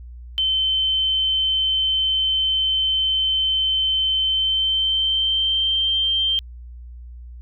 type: tone with pitch glide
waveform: sine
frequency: 3081 to 3148 Hz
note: G7 to G7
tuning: -31 to +7 cents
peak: -17 dBFS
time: 0.38-6.39 s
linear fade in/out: 0 ms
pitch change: +38 cents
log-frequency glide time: 4.22-5.97 s
effects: added 60 Hz sine -35 dBFS peak until 7.41 s